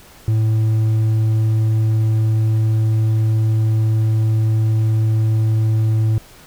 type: tone with hard clipping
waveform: sine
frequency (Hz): 110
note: A2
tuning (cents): 0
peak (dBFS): -14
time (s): 0.28-6.18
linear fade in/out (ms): 0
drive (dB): 3
effects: pink hiss -44 dBFS RMS until 6.46 s